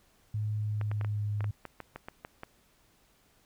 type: tone with pitch glide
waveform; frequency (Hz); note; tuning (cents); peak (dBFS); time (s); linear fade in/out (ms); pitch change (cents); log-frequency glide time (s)
sine; 106.3 to 103.93; G#2 to G#2; +41 to +2; -29; 0.34-1.51; 5; -39; 0.53-1.29
type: clicks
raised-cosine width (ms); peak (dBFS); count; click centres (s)
0.5; -25; 12; 0.813 / 0.915 / 1.012 / 1.047 / 1.407 / 1.443 / 1.653 / 1.803 / 1.96 / 2.085 / 2.249 / 2.434
effects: pink hiss -66 dBFS RMS until 3.45 s